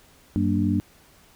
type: tone cluster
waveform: sine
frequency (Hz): 95.9 / 190.6 / 233 / 293.8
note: G2 / G3 / A#3 / D4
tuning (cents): -37 / -48 / -1 / +1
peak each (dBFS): -25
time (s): 0.36-0.8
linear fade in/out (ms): 0
effects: pink hiss -55 dBFS RMS until 1.35 s